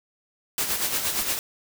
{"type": "noise with tremolo", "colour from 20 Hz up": "white", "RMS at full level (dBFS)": -24, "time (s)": [0.58, 1.39], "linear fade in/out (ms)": 0, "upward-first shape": "sine", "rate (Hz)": 8.6, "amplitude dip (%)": 55, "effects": []}